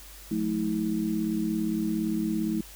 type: tone cluster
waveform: sine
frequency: 179.2 / 216.7 / 320.8 Hz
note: F3 / A3 / E4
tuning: +45 / -26 / -47 cents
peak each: -33 / -28 / -29 dBFS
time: 0.31-2.61 s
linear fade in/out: 5 ms
effects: added 50 Hz sine -48 dBFS peak until 2.75 s + white hiss -48 dBFS RMS until 2.75 s